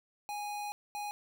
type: tone bursts at uneven times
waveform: square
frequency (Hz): 827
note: G#5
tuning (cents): -8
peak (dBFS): -37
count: 2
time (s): 0.29-0.72 / 0.95-1.11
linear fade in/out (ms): 0
effects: none